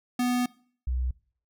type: tone pair in turn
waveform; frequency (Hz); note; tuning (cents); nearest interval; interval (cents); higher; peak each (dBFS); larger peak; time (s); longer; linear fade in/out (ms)
square / sine; 246.9 / 62.79; B3 / B1; 0 / +29; 2 octaves; 2371; first; -24 / -25; first; 0.19-0.46 / 0.87-1.11; first; 5
effects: noise-tail reverb RT60 0.5 s tail -22 dB re dry